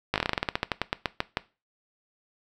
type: slowing click train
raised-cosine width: 0.3 ms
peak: -8 dBFS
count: 19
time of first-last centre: 0.14-1.371 s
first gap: 18 ms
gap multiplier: 1.14
effects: noise-tail reverb RT60 0.3 s tail -19 dB re dry